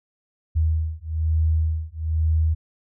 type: beating tone pair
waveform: sine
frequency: 79 / 80.1 Hz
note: D#2 / E2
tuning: +27 / -49 cents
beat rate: 1.1 Hz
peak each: -22 dBFS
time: 0.55-2.55 s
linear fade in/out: 20 ms
effects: none